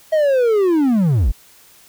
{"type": "linear sweep", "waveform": "triangle", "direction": "down", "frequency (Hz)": [642, 36.71], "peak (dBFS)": -10, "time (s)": [0.12, 1.32], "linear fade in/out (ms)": 10, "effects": ["white hiss -48 dBFS RMS until 1.88 s"]}